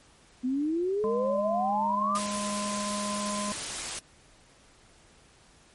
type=exponential sweep; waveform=sine; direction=up; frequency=246.4 to 1244.5 Hz; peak=-25 dBFS; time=0.43-2.19 s; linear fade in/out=20 ms
type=harmonic tone; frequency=205.7 Hz; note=G#3; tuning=16 cents flat; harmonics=1 / 3 / 5; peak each=-33 / -37 / -34 dBFS; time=1.04-3.52 s; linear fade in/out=0 ms
type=noise; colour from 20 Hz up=white; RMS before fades=-34 dBFS; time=2.15-3.99 s; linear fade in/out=2 ms
effects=pink hiss -58 dBFS RMS until 5.74 s + MP3 48 kbps